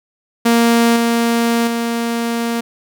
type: tone with level steps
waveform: sawtooth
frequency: 233.1 Hz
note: A#3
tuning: in tune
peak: -6 / -9 / -13 dBFS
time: 0.45-2.61 s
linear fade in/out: 10 ms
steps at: 0.96 / 1.67 s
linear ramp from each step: 5 ms
effects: none